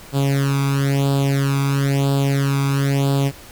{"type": "tone with flanger", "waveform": "sawtooth", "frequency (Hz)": 138.59, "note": "C#3", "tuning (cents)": 0, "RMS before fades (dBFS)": -18, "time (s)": [0.12, 3.32], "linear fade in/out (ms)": 50, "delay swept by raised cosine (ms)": [0.24, 0.84], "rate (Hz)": 1, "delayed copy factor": 0.95, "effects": ["pink hiss -41 dBFS RMS until 3.51 s"]}